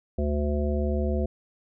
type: harmonic tone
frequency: 73.42 Hz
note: D2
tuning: in tune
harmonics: 1 / 3 / 5 / 7 / 9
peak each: -25 / -30 / -32 / -33 / -35 dBFS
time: 0.18-1.26 s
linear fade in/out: 5 ms
effects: none